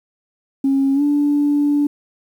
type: tone with pitch glide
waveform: sine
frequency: 272.5 to 290.4 Hz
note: C#4 to D4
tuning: -29 to -19 cents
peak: -12 dBFS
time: 0.64-1.87 s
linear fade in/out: 5 ms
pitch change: +110 cents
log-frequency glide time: 0.94-1.02 s
effects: tanh soft clip ceiling -9 dBFS + 8-bit